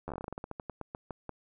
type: slowing click train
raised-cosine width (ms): 1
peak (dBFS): -24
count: 20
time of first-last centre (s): 0.08-1.293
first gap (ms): 11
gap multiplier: 1.17
effects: none